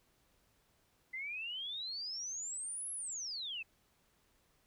sine exponential two-way sweep, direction up then down, 2014 to 11175 to 2534 Hz, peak -39 dBFS, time 1.13-3.63 s, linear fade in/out 10 ms, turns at 2.92 s, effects pink hiss -73 dBFS RMS until 4.66 s

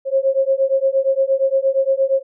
sine beating tone pair, 534 / 542.6 Hz, C5 / C#5, +35 / -37 cents, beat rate 8.6 Hz, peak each -17 dBFS, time 0.05-2.23 s, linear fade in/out 50 ms, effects none

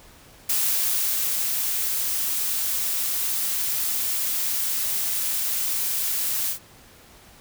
blue noise with ADSR envelope, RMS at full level -22 dBFS, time 0.49-6.59 s, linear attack 7 ms, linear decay 1000 ms, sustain -3 dB, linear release 98 ms, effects pink hiss -50 dBFS RMS until 7.4 s

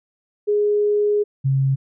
sine tone pair in turn, 415.3 / 135.11 Hz, G#4 / C#3, 0 / -44 cents, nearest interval octave + perfect fifth, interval 1944 cents, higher first, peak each -15 dBFS, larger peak neither, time 0.47-1.24 / 1.44-1.76 s, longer first, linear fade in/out 20 ms, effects none

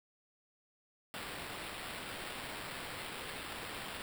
blue noise with sample-and-hold, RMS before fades -44 dBFS, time 1.14-4.02 s, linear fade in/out 0 ms, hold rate 6300 Hz, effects none

